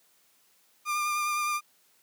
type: tone with vibrato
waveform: 30% pulse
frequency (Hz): 1200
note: D6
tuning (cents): +37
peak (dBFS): -24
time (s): 0.85-1.61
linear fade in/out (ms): 50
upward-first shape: sine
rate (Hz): 9.7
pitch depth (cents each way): 18
effects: white hiss -65 dBFS RMS until 2.02 s + high-pass 150 Hz 12 dB/octave